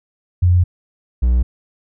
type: tone pair in turn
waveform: sine / triangle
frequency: 89.1 / 60.79 Hz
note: F2 / B1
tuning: +35 / -27 cents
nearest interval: perfect fifth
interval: 662 cents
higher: first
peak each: -9 dBFS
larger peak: neither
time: 0.42-0.64 / 1.22-1.43 s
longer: first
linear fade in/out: 10 ms
effects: none